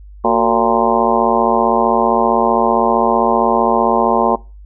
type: harmonic tone with a mistuned harmonic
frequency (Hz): 115.4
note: A#2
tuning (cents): -17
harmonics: 2 / 3 / 4 / 5 / 6 / 7 / 8 / 9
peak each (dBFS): -19 / -19 / -19 / -19 / -19 / -19 / -19 / -19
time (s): 0.24-4.36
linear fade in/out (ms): 10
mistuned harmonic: 3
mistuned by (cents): +110
effects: noise-tail reverb RT60 0.3 s tail -22 dB re dry + added 50 Hz sine -34 dBFS peak until 4.65 s